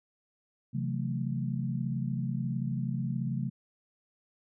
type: chord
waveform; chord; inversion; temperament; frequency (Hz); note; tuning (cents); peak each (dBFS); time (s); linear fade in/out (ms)
sine; F# half-diminished seventh; second; just; 133.2 / 166.5 / 185 / 222; C3 / E3 / F#3 / A3; +31 / +18 / 0 / +16; -32 / -37 / -37 / -36; 0.73-3.5; 20
effects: none